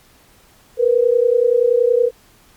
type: tone pair together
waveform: sine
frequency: 466.2 / 496.8 Hz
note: A#4 / B4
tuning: 0 / +10 cents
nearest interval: minor second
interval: 110 cents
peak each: -14 dBFS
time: 0.77-2.11 s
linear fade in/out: 50 ms
effects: pink hiss -51 dBFS RMS until 2.56 s + MP3 96 kbps